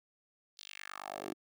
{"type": "tone with high-pass filter sweep", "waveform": "10% pulse", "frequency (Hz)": 49.3, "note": "G1", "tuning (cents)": 11, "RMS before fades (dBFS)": -45, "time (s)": [0.57, 1.34], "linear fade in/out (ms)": 20, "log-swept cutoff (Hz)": [4500, 310], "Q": 3, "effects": []}